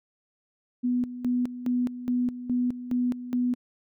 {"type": "tone with tremolo", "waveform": "sine", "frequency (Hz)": 246.9, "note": "B3", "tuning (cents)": 0, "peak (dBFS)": -22, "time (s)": [0.83, 3.55], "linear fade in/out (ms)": 20, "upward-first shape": "square", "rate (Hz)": 2.4, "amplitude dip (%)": 75, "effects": []}